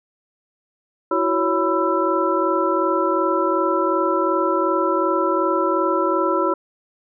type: tone cluster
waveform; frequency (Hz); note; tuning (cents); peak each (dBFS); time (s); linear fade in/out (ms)
sine; 329.9 / 372.6 / 558 / 993 / 1331; E4 / F#4 / C#5 / B5 / E6; +1 / +12 / +11 / +9 / +16; -23; 1.11-6.54; 5
effects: none